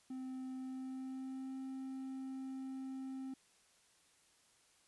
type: tone with pitch glide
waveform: triangle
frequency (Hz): 259.5 to 264.5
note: C4 to C4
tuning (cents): -14 to +19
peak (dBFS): -40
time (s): 0.1-3.34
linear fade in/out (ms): 5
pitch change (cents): +33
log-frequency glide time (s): 0.54-1.58
effects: white hiss -70 dBFS RMS until 4.87 s + resampled to 24000 Hz